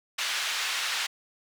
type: band-pass noise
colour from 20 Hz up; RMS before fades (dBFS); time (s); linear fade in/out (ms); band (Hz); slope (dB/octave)
white; -30; 0.18-1.07; 10; 1300 to 3900; 12
effects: none